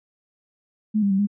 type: tone with pitch steps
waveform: sine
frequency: 214 / 199.9 / 193.2 / 204 Hz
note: A3 / G3 / G3 / G#3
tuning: -48 / +34 / -25 / -31 cents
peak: -17 dBFS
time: 0.94-1.272 s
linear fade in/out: 20 ms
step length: 83 ms
effects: none